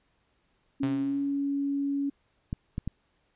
sine tone with pitch glide, 275.9 to 280.4 Hz, C#4 to C#4, -8 to +20 cents, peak -26 dBFS, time 0.8-2.1 s, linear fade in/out 10 ms, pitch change +28 cents, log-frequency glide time 1.01-1.18 s
sawtooth tone with exponential decay, 132 Hz, C3, 16 cents sharp, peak -26 dBFS, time 0.83-1.48 s, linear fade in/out 2 ms, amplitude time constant 140 ms
clicks, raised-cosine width 5 ms, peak -18 dBFS, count 3, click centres 2.529 / 2.781 / 2.876 s
effects pink hiss -71 dBFS RMS until 3.35 s + resampled to 8000 Hz

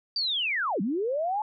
sine linear two-way sweep, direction down then up, 4726 to 175.6 to 872 Hz, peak -25 dBFS, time 0.16-1.42 s, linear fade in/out 2 ms, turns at 0.81 s, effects none

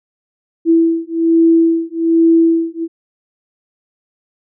sine beating tone pair, 329.6 / 330.8 Hz, E4 / E4, 0 / +6 cents, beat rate 1.2 Hz, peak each -12 dBFS, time 0.65-2.88 s, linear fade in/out 50 ms, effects none

